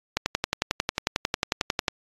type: click train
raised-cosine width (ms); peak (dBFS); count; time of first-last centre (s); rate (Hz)
0.2; -5; 20; 0.17-1.882; 11.1
effects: AAC 32 kbps